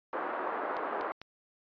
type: band-pass noise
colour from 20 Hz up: white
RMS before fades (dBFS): -35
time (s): 0.13-1.12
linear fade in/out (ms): 0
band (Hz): 330 to 1300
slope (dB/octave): 24
type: clicks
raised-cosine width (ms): 0.2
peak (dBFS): -26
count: 3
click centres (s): 0.768 / 1.011 / 1.216
effects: resampled to 11025 Hz